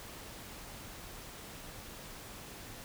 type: silence
effects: pink hiss -48 dBFS RMS until 2.84 s